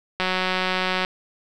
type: click train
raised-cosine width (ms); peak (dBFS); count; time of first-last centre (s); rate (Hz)
0.3; -7; 158; 0.2-1.049; 185
effects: none